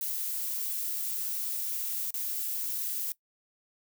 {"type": "noise with dropouts", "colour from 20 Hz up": "violet", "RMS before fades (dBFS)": -33, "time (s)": [0.01, 3.12], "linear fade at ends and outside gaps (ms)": 1, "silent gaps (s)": [2.106, 2.141], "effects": ["noise-tail reverb RT60 0.1 s tail -20 dB re dry"]}